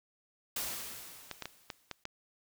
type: noise with exponential decay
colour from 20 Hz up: white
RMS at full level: -35 dBFS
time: 0.56-2.04 s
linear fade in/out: 5 ms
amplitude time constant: 320 ms
type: clicks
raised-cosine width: 0.2 ms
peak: -21 dBFS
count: 6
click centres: 1.313 / 1.423 / 1.456 / 1.702 / 1.913 / 2.054 s
effects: none